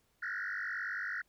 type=tone with frequency modulation; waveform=sine; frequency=1661.2 Hz; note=G#6; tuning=in tune; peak=-34 dBFS; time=0.22-1.22 s; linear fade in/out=10 ms; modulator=49.1 Hz; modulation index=5.4; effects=tanh soft clip ceiling -31 dBFS + pink hiss -74 dBFS RMS until 1.28 s